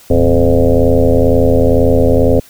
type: tone with frequency modulation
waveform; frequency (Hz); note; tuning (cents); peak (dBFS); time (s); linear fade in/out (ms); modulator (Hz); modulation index
sine; 261.6; C4; 0; -6; 0.1-2.4; 5; 82.1; 4
effects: white hiss -42 dBFS RMS until 2.49 s